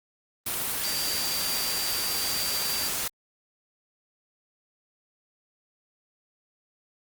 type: tone in noise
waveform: sine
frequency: 4699 Hz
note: D8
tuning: in tune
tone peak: -31 dBFS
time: 0.84-2.88 s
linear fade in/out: 5 ms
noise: white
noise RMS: -29 dBFS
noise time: 0.46-3.08 s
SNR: -5 dB
effects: Opus 32 kbps